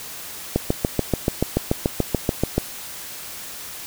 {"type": "click train", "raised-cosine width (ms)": 2, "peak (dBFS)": -4, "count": 15, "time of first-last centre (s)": [0.56, 2.58], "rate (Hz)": 6.93, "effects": ["white hiss -35 dBFS RMS until 3.86 s"]}